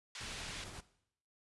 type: band-pass noise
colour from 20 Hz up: pink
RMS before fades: -47 dBFS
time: 0.15-0.64 s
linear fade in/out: 2 ms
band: 1800 to 5800 Hz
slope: 12 dB/octave
type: noise with tremolo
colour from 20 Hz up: pink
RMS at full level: -47 dBFS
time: 0.2-0.81 s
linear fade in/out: 10 ms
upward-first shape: sine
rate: 11 Hz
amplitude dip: 30%
effects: noise-tail reverb RT60 0.7 s tail -17 dB re dry + resampled to 24000 Hz